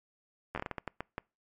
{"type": "slowing click train", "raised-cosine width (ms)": 0.5, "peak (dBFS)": -20, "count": 11, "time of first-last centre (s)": [0.55, 1.181], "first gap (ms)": 11, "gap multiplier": 1.36, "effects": ["noise-tail reverb RT60 0.3 s tail -26 dB re dry", "MP3 64 kbps"]}